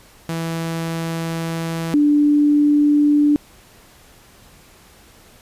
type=tone pair in turn; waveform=sawtooth / sine; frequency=164.81 / 293.7 Hz; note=E3 / D4; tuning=0 / 0 cents; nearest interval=minor seventh; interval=1000 cents; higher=second; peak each=-18 / -11 dBFS; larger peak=second; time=0.29-1.94 / 1.94-3.36 s; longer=first; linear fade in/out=0 ms; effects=pink hiss -48 dBFS RMS until 5.41 s + resampled to 32000 Hz